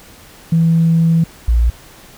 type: tone pair in turn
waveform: sine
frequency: 164.81 / 58.27 Hz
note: E3 / A#1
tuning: 0 / 0 cents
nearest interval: octave + tritone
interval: 1800 cents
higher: first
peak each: -8 dBFS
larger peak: neither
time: 0.52-1.24 / 1.48-1.7 s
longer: first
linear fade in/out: 5 ms
effects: tanh soft clip ceiling -4 dBFS + pink hiss -41 dBFS RMS until 2.17 s